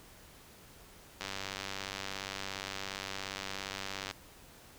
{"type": "click train", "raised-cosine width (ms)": 0.2, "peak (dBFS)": -20, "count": 283, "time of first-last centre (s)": [1.21, 4.111], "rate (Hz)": 97.2, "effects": ["pink hiss -56 dBFS RMS until 4.78 s"]}